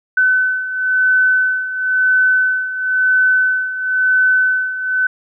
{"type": "beating tone pair", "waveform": "sine", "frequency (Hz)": [1512, 1512.98], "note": ["F#6", "F#6"], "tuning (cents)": [37, 38], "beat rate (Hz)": 0.98, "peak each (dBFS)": [-18, -13], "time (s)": [0.17, 5.07], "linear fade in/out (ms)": 5, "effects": []}